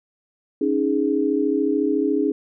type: chord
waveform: sine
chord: C# suspended second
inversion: none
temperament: equal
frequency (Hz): 277.2 / 311.1 / 415.3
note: C#4 / D#4 / G#4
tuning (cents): 0 / 0 / 0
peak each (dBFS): -22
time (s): 0.61-2.32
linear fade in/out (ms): 5
effects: none